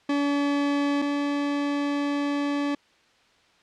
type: tone pair in turn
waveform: 40% pulse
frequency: 285.5 / 286.8 Hz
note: D4 / D4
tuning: -49 / -41 cents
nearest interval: unison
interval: 8 cents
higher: second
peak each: -21 / -23 dBFS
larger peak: first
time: 0.09-1.02 / 1.02-2.75 s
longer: second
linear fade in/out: 5 ms
effects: white hiss -60 dBFS RMS until 3.62 s + low-pass 4000 Hz 12 dB/octave